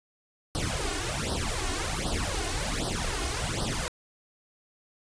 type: noise with flanger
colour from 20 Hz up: pink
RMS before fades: -30 dBFS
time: 0.55-3.88 s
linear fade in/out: 0 ms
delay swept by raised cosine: 0.21 to 2.81 ms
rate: 1.3 Hz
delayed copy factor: +1
effects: resampled to 22050 Hz